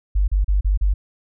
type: tone bursts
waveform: sine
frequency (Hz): 49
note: G1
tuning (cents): 0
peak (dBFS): -14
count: 5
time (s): 0.15-0.94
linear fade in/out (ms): 10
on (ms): 130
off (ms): 35
effects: none